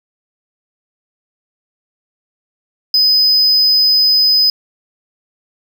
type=tone; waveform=triangle; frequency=5020 Hz; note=D#8; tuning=15 cents sharp; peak=-7 dBFS; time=2.94-4.5 s; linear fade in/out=2 ms; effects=none